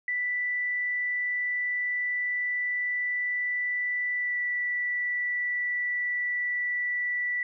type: tone with pitch glide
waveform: sine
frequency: 1975.5 to 1963 Hz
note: B6 to B6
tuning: 0 to -11 cents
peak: -26 dBFS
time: 0.08-7.43 s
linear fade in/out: 2 ms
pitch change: -11 cents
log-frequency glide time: 4.16-4.37 s
effects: none